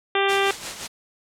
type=harmonic tone; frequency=394.2 Hz; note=G4; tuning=10 cents sharp; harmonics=1 / 2 / 3 / 4 / 5 / 6 / 7 / 8 / 9; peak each=-22 / -25 / -27 / -28 / -29 / -30 / -30 / -31 / -32 dBFS; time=0.15-0.51 s; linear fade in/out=2 ms
type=noise with tremolo; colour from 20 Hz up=white; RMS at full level=-29 dBFS; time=0.28-0.88 s; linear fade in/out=20 ms; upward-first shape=sine; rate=5.7 Hz; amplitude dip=55%
effects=low-pass 8000 Hz 12 dB/octave